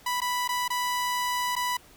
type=tone with dropouts; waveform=sawtooth; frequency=987.8 Hz; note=B5; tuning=in tune; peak=-22 dBFS; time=0.06-1.77 s; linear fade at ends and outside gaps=5 ms; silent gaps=0.205-0.216 / 0.478-0.489 / 0.68-0.702 / 1.555-1.563 s; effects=pink hiss -54 dBFS RMS until 1.96 s